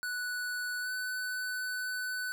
square tone with pitch glide, 1480 to 1500.7 Hz, F#6 to F#6, 0 to +24 cents, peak -34 dBFS, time 0.03-2.32 s, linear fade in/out 0 ms, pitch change +24 cents, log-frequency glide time 0.81-0.89 s, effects none

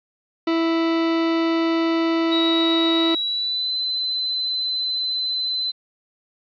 40% pulse tone, 329.6 Hz, E4, in tune, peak -17 dBFS, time 0.47-3.15 s, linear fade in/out 5 ms
sine tone with pitch glide, 3823 to 4043 Hz, A#7 to B7, +43 to +40 cents, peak -21 dBFS, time 2.31-5.72 s, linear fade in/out 20 ms, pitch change +97 cents, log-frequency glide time 2.98-3.72 s
effects resampled to 11025 Hz + 9-bit

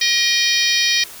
harmonic tone with a mistuned harmonic, 630 Hz, D#5, 21 cents sharp, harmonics 3 / 4 / 5 / 6 / 7 / 8 / 9, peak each -22 / -22 / -22 / -22 / -22 / -22 / -22 dBFS, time 0.01-1.04 s, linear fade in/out 5 ms, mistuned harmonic 4, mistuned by -73 cents, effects white hiss -37 dBFS RMS until 1.2 s

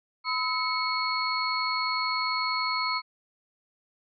sine tone cluster, 1016 / 1285 / 2203 / 4330 Hz, B5 / E6 / C#7 / C#8, +49 / -45 / -11 / -41 cents, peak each -31 dBFS, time 0.24-3.02 s, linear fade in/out 50 ms, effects none

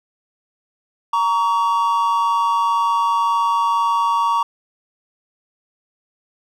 triangle tone pair together, 932.3 / 1130.5 Hz, A#5 / C#6, 0 / +34 cents, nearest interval minor third, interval 334 cents, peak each -16 dBFS, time 1.13-4.43 s, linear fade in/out 5 ms, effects none

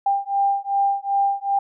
sine beating tone pair, 794 / 796.6 Hz, G5 / G5, +22 / +28 cents, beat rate 2.6 Hz, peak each -21 dBFS, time 0.06-1.59 s, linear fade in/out 5 ms, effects none

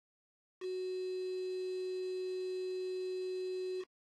sine tone with quantisation, 370 Hz, F#4, in tune, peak -36 dBFS, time 0.6-3.85 s, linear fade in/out 50 ms, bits 8, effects low-pass 5000 Hz 12 dB/octave + AAC 48 kbps

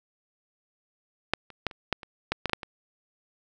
clicks, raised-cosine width 0.3 ms, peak -6 / -29 / -10 / -27 / -8 / -25 / -9 / -10 / -18 / -6 / -21 dBFS, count 11, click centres 1.336 / 1.503 / 1.667 / 1.712 / 1.927 / 2.032 / 2.32 / 2.457 / 2.496 / 2.533 / 2.632 s, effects none

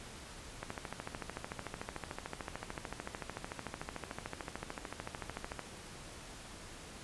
click train, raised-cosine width 0.5 ms, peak -24 dBFS, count 68, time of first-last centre 0.63-5.593 s, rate 13.5 Hz, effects pink hiss -50 dBFS RMS until 7.03 s + resampled to 24000 Hz

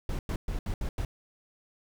brown noise bursts at uneven times, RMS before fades -31 dBFS, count 6, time 0.09-0.19 / 0.29-0.36 / 0.48-0.59 / 0.66-0.74 / 0.81-0.89 / 0.98-1.05 s, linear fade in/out 2 ms, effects none

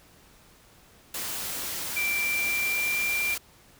white noise, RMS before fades -33 dBFS, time 1.14-3.38 s, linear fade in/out 5 ms
sine tone with pitch glide, 2349 to 2371 Hz, D7 to D7, 0 to +16 cents, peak -25 dBFS, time 1.96-3.35 s, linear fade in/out 10 ms, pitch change +16 cents, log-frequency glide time 2.17-2.98 s
effects pink hiss -56 dBFS RMS until 3.79 s

